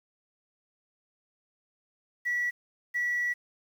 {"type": "tone pair in turn", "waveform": "sine", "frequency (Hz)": [1943, 1943], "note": ["B6", "B6"], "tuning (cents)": [-29, -29], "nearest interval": "unison", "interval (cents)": 0, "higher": "neither", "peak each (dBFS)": -25, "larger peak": "neither", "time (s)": [[2.25, 2.51], [2.94, 3.34]], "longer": "second", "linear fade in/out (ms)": 20, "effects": ["tanh soft clip ceiling -22 dBFS", "9-bit"]}